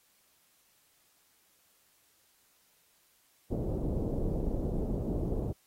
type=low-pass noise; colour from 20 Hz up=pink; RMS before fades=-32 dBFS; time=3.5-5.53 s; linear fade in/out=20 ms; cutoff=530 Hz; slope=24 dB/octave; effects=white hiss -68 dBFS RMS until 5.66 s + AAC 48 kbps